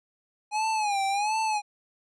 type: tone with vibrato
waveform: square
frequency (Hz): 830.6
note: G#5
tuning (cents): 0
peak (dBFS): -25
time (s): 0.51-1.62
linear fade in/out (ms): 50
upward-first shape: sine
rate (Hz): 1.4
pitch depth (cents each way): 110
effects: resampled to 22050 Hz